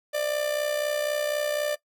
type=tone with amplitude modulation; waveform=45% pulse; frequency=593 Hz; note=D5; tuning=17 cents sharp; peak=-22 dBFS; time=0.13-1.76 s; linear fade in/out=20 ms; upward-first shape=sine; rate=64 Hz; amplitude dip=60%; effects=noise-tail reverb RT60 0.1 s tail -20 dB re dry